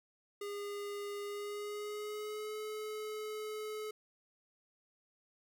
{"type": "tone with pitch glide", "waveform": "square", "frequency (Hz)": [407.6, 428.6], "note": ["G#4", "A4"], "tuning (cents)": [-32, -45], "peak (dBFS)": -40, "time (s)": [0.41, 3.91], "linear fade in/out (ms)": 5, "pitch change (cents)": 87, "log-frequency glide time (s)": [1.23, 2.58], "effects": ["13-bit"]}